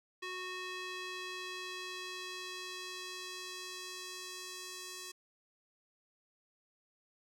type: tone with band-pass filter sweep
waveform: square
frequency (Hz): 368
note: F#4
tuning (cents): -9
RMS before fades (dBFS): -44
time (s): 0.22-5.12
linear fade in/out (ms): 10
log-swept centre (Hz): 2500 to 6700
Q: 0.94
effects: none